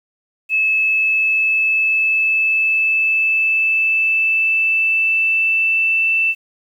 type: tone with pitch glide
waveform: sine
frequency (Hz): 2600 to 2659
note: E7 to E7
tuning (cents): -24 to +14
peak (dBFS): -13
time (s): 0.49-6.35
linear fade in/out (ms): 50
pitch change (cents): +38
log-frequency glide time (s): 0.64-6.12
effects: 8-bit